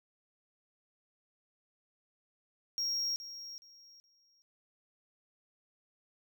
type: tone with echo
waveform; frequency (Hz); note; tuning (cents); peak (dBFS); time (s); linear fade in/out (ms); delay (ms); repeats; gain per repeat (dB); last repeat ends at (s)
triangle; 5588; F8; 0; -30; 2.78-3.16; 0; 420; 3; -12; 4.42
effects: none